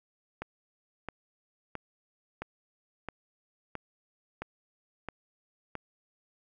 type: click train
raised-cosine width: 0.5 ms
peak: -21 dBFS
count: 9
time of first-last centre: 0.42-5.753 s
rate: 1.5 Hz
effects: none